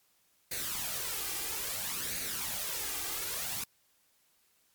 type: noise with flanger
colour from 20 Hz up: white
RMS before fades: -36 dBFS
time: 0.51-3.64 s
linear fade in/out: 5 ms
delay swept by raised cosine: 0.46 to 2.56 ms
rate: 0.6 Hz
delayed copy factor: +0.6
effects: white hiss -70 dBFS RMS until 4.74 s + MP3 96 kbps